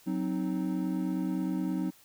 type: chord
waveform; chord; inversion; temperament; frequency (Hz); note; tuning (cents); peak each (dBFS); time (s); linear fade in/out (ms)
triangle; C diminished; second; equal; 185 / 261.6 / 311.1; Gb3 / C4 / Eb4; 0 / 0 / 0; -30 / -32 / -31; 0.06-1.91; 20
effects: white hiss -59 dBFS RMS until 2.04 s